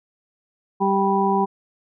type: harmonic tone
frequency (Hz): 196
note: G3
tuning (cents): 0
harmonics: 1 / 2 / 4 / 5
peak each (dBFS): -22 / -22 / -22 / -22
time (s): 0.8-1.46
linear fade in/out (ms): 20
effects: none